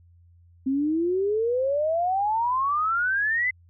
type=exponential sweep; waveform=sine; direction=up; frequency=260 to 2060 Hz; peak=-21 dBFS; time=0.66-3.51 s; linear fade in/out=10 ms; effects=added 86 Hz sine -52 dBFS peak until 3.69 s